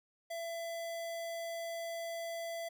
square tone, 670 Hz, E5, 28 cents sharp, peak -39 dBFS, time 0.3-2.69 s, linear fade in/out 10 ms, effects none

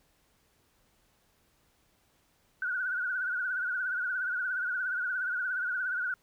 sine tone with vibrato, 1479 Hz, F#6, 1 cent flat, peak -29 dBFS, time 2.62-6.14 s, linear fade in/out 2 ms, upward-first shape triangle, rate 17 Hz, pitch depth 94 cents each way, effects pink hiss -69 dBFS RMS until 6.22 s

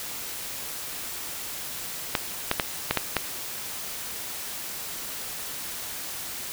clicks, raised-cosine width 0.3 ms, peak -5 dBFS, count 6, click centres 2.152 / 2.514 / 2.598 / 2.91 / 2.973 / 3.167 s, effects white hiss -35 dBFS RMS until 6.52 s

